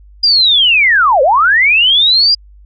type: linear two-way sweep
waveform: sine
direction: down then up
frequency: 4906 to 493.9 to 4906 Hz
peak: -6 dBFS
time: 0.23-2.35 s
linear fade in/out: 10 ms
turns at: 1.22 s
effects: added 50 Hz sine -37 dBFS peak until 2.65 s